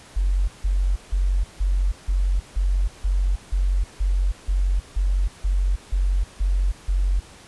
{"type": "tone bursts", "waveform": "sine", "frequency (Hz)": 46.25, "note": "F#1", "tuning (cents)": 0, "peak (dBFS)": -17, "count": 15, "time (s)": [0.16, 7.2], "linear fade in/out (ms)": 10, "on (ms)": 320, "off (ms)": 160, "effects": ["pink hiss -46 dBFS RMS until 7.47 s", "resampled to 24000 Hz"]}